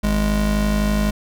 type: tone pair together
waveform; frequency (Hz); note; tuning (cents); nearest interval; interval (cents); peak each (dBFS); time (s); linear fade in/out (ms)
square; 51.92 / 207.7; G#1 / G#3; 0 / 0; 2 octaves; 2400; -20; 0.03-1.11; 10
effects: none